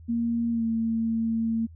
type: tone with pitch glide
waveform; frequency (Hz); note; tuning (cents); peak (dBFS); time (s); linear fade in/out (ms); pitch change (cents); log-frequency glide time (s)
sine; 233.1 to 226.3; A#3 to A3; 0 to +49; -23; 0.08-1.67; 20; -51; 0.51-0.65
effects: added 82 Hz sine -44 dBFS peak until 1.75 s

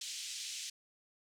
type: band-pass noise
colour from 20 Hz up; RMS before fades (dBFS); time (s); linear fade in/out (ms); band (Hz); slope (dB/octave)
white; -43; 0.01-0.7; 5; 2600 to 7400; 24
effects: none

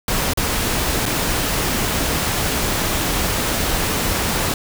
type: noise with dropouts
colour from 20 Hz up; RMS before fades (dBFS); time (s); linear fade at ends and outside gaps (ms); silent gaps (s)
pink; -20; 0.08-4.54; 2; 0.335-0.373 / 1.056-1.061
effects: none

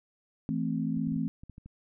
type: chord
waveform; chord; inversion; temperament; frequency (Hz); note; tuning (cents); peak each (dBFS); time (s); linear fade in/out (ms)
sine; A minor; second; equal; 164.81 / 220 / 261.6; E3 / A3 / C4; 0 / 0 / 0; -32; 0.49-1.28; 0
type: clicks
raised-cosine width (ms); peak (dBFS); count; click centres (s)
5; -34; 9; 0.973 / 1.075 / 1.121 / 1.166 / 1.277 / 1.435 / 1.497 / 1.581 / 1.66
effects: none

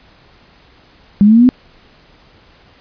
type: exponential sweep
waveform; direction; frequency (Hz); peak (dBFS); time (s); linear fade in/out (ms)
sine; up; 197.8 to 259.2; -4; 1.21-1.49; 0
effects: pink hiss -47 dBFS RMS until 2.8 s + resampled to 11025 Hz

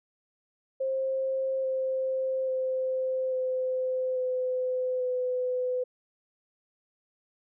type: tone with pitch steps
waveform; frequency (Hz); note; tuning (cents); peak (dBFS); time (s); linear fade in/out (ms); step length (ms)
sine; 530 / 524.5 / 519.1 / 513.7 / 508.4 / 503.2; C5 / C5 / C5 / C5 / C5 / B4; +22 / +4 / -14 / -32 / -50 / +32; -26; 0.8-5.84; 10; 840
effects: none

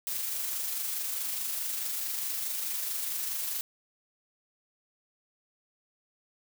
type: noise with amplitude modulation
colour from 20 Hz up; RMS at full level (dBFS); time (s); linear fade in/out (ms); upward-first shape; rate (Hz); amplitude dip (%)
blue; -32; 0.07-3.61; 0; sine; 24.7; 30
effects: none

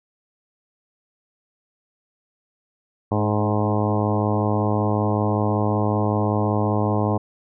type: harmonic tone with a mistuned harmonic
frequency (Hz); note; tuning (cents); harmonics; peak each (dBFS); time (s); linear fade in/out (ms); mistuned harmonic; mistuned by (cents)
105.3; G#2; +24; 1 / 2 / 3 / 4 / 5 / 6 / 7 / 8 / 9 / 10; -22 / -25 / -27 / -28 / -29 / -30 / -30 / -31 / -32 / -32; 3.11-7.18; 10; 3; -24
effects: none

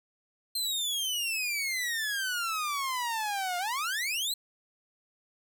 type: exponential two-way sweep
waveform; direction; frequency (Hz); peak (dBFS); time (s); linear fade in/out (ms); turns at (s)
sawtooth; down then up; 4188 to 700 to 4188; -26; 0.55-4.34; 5; 3.58
effects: none

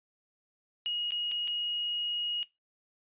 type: tone with dropouts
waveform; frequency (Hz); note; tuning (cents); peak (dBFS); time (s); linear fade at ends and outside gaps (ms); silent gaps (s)
sine; 2884; F#7; -45; -29; 0.86-2.43; 0; 1.107-1.12 / 1.314-1.318 / 1.475-1.479
effects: noise-tail reverb RT60 0.2 s tail -19 dB re dry + resampled to 8000 Hz

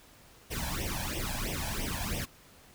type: noise with flanger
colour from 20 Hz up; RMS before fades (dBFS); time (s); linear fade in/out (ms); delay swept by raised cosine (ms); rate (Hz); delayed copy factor
pink; -34; 0.5-2.26; 20; 0.34 to 1.26; 3; +0.9
effects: pink hiss -57 dBFS RMS until 2.74 s

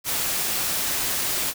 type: noise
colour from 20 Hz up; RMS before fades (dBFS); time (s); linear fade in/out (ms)
white; -25; 0.04-1.54; 50
effects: none

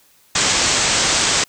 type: low-pass noise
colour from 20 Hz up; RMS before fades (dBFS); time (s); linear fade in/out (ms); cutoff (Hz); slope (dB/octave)
white; -17; 0.35-1.44; 5; 8200; 96
effects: white hiss -54 dBFS RMS until 1.48 s

